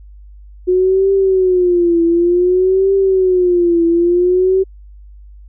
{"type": "tone with vibrato", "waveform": "sine", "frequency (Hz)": 362.2, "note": "F#4", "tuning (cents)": -37, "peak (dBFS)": -9, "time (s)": [0.67, 4.64], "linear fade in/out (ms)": 20, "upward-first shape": "triangle", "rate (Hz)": 0.55, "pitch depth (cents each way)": 140, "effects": ["added 50 Hz sine -35 dBFS peak until 5.48 s"]}